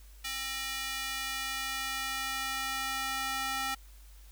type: tone with high-pass filter sweep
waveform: square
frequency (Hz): 266.5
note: C4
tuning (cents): +32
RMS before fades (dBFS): -35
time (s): 0.24-3.75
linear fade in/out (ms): 10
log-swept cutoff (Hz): 2300 to 1100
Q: 0.96
effects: added 50 Hz sine -50 dBFS peak until 4.31 s + white hiss -61 dBFS RMS until 4.31 s